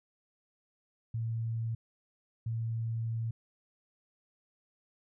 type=tone bursts at uneven times; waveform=sine; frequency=113.9 Hz; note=A#2; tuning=40 cents flat; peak=-31 dBFS; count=2; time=1.14-1.75 / 2.46-3.31 s; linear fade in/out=5 ms; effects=none